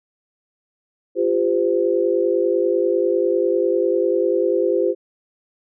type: tone cluster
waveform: sine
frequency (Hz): 347.5 / 397.6 / 513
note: F4 / G4 / C5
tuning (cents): -9 / +25 / -34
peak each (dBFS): -20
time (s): 1.15-4.95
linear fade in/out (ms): 50
effects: none